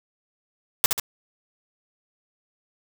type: noise with echo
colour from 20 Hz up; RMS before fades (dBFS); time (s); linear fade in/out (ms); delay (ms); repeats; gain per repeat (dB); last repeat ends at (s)
white; -17; 0.84-0.86; 0; 69; 2; -5; 0.998
effects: none